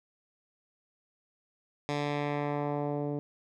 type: tone with low-pass filter sweep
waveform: 10% pulse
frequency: 145.8 Hz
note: D3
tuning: 12 cents flat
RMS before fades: -32 dBFS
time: 1.89-3.19 s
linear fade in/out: 0 ms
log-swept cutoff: 5300 to 400 Hz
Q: 0.96
effects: none